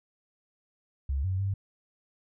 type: tone with pitch steps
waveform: sine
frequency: 68.5 / 93.9 / 98.1 Hz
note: C#2 / F#2 / G2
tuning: -20 / +26 / +2 cents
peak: -26 dBFS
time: 1.09-1.54 s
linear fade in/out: 5 ms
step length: 150 ms
effects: none